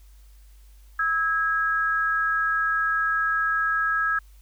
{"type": "tone pair together", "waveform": "sine", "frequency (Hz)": [1300, 1645], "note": ["E6", "G#6"], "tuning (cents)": [-24, -17], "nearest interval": "major third", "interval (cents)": 407, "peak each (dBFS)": [-24, -23], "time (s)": [0.99, 4.19], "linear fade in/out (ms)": 5, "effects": ["added 50 Hz sine -47 dBFS peak until 4.41 s", "white hiss -62 dBFS RMS until 4.41 s"]}